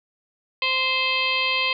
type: harmonic tone with a mistuned harmonic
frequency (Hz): 520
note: C5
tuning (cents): -11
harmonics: 1 / 2 / 4 / 5 / 6 / 7 / 8 / 9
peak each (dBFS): -34 / -28 / -28 / -24 / -26 / -36 / -30 / -35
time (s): 0.62-1.73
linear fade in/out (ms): 2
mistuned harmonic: 6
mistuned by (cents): +25
effects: none